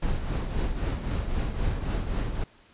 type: noise with tremolo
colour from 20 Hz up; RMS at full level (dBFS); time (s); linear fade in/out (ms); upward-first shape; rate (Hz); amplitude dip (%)
brown; -25; 0.02-2.44; 5; triangle; 3.8; 60
effects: pink hiss -57 dBFS RMS until 2.73 s + resampled to 8000 Hz